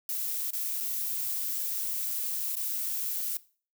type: noise with dropouts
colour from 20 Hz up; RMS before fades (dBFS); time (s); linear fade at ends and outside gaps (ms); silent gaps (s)
violet; -32; 0.09-3.37; 1; 0.506-0.533 / 0.803-0.807 / 2.554-2.567
effects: noise-tail reverb RT60 0.4 s tail -19 dB re dry